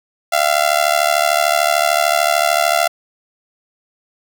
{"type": "tone with amplitude modulation", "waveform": "sawtooth", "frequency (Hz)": 685, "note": "F5", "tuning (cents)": -34, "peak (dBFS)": -5, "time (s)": [0.32, 2.88], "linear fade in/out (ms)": 10, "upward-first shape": "sine", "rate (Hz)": 73.4, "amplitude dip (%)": 90, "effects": []}